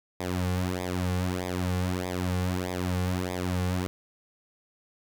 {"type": "tone with flanger", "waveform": "sawtooth", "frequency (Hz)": 90.8, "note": "F#2", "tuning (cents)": -32, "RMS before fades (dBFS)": -29, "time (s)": [0.2, 3.87], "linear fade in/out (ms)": 0, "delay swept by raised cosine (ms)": [0.69, 3.19], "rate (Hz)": 1.6, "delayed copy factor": -0.85, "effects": []}